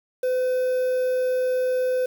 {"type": "tone with quantisation", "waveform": "triangle", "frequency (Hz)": 508, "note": "B4", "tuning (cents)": 49, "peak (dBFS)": -18, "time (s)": [0.23, 2.06], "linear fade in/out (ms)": 5, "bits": 7, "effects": []}